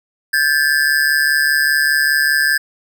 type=ring-modulated tone; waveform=square; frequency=1661.2 Hz; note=G#6; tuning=in tune; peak=-10 dBFS; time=0.33-2.58 s; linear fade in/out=10 ms; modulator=72.5 Hz; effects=none